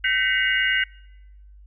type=tone cluster; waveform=sine; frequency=1534 / 1903 / 2012 / 2214 / 2846 Hz; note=G6 / A#6 / B6 / C#7 / F7; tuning=-38 / +35 / +32 / -3 / +32 cents; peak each=-23 / -29 / -24 / -28 / -25 dBFS; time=0.04-0.84 s; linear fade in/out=5 ms; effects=noise-tail reverb RT60 1.0 s tail -26 dB re dry + added 50 Hz sine -44 dBFS peak until 1.66 s